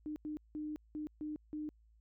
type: tone bursts at uneven times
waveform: sine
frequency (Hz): 303.4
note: D#4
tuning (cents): -44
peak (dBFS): -38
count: 6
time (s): 0.06-0.16 / 0.25-0.37 / 0.55-0.76 / 0.95-1.07 / 1.21-1.36 / 1.53-1.69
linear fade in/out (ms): 0
effects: added 55 Hz sine -63 dBFS peak until 2 s